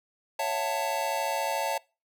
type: chord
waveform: square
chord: F# minor seventh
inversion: second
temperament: just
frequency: 555 / 666 / 740 / 888 Hz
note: C#5 / E5 / F#5 / A5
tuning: +2 / +18 / 0 / +16 cents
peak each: -34 / -34 / -37 / -31 dBFS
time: 0.39-1.78 s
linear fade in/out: 5 ms
effects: noise-tail reverb RT60 0.3 s tail -24 dB re dry